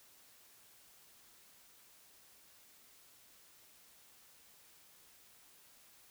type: silence
effects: white hiss -63 dBFS RMS until 6.1 s